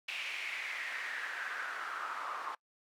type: noise with band-pass filter sweep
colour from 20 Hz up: pink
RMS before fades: -40 dBFS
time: 0.08-2.55 s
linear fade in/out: 5 ms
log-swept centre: 2600 to 1100 Hz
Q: 4.5
effects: noise-tail reverb RT60 0.1 s tail -24 dB re dry + high-pass 400 Hz 12 dB/octave